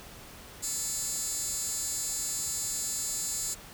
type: tone with high-pass filter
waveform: 15% pulse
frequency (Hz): 440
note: A4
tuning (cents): 0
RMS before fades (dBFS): -33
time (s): 0.62-3.55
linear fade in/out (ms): 20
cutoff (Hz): 7000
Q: 2.5
effects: pink hiss -48 dBFS RMS until 3.73 s